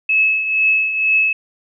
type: tone with tremolo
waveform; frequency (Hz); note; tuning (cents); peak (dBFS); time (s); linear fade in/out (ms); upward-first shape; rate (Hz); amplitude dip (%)
sine; 2591; E7; -30; -10; 0.09-1.33; 5; triangle; 2.1; 65
effects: none

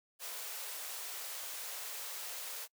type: high-pass noise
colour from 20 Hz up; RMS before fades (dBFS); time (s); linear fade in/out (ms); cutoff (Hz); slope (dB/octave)
white; -43; 0.19-2.68; 50; 420; 48
effects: noise-tail reverb RT60 0.1 s tail -26 dB re dry

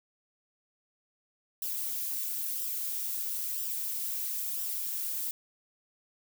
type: noise with flanger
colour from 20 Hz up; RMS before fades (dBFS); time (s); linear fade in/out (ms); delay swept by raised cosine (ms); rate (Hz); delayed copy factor
violet; -34; 1.62-5.31; 2; 0.45 to 3.45; 1; -0.5
effects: none

